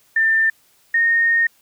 sine tone pair in turn, 1791 / 1846.7 Hz, A6 / A#6, +30 / -17 cents, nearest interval minor second, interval 53 cents, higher second, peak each -13 dBFS, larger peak neither, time 0.16-0.5 / 0.94-1.47 s, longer second, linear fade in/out 5 ms, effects white hiss -57 dBFS RMS until 1.61 s

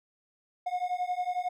triangle beating tone pair, 717 / 728 Hz, F5 / F#5, +45 / -28 cents, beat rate 11 Hz, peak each -30 dBFS, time 0.66-1.49 s, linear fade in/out 10 ms, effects none

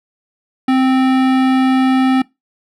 sine tone with hard clipping, 261.1 Hz, C4, 3 cents flat, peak -12 dBFS, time 0.68-2.22 s, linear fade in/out 5 ms, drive 18 dB, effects noise-tail reverb RT60 0.2 s tail -22 dB re dry

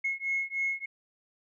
sine beating tone pair, 2170 / 2173.3 Hz, C#7 / C#7, -37 / -35 cents, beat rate 3.3 Hz, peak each -31 dBFS, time 0.04-0.86 s, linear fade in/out 10 ms, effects tanh soft clip ceiling -21 dBFS

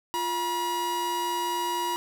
45% pulse tone pair together, 349.2 / 963.5 Hz, F4 / B5, 0 / -43 cents, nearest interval octave + tritone, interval 1757 cents, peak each -34 / -27 dBFS, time 0.14-1.96 s, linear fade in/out 0 ms, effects none

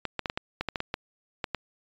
clicks, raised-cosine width 0.3 ms, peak -13 dBFS, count 12, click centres 0.053 / 0.193 / 0.258 / 0.299 / 0.375 / 0.61 / 0.687 / 0.758 / 0.804 / 0.941 / 1.442 / 1.547 s, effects resampled to 16000 Hz

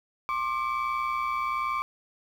sine tone cluster, 1064 / 1185 / 2300 Hz, C6 / D6 / D7, +29 / +15 / -37 cents, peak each -28 / -28 / -33 dBFS, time 0.29-1.82 s, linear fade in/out 0 ms, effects tanh soft clip ceiling -22 dBFS + 9-bit

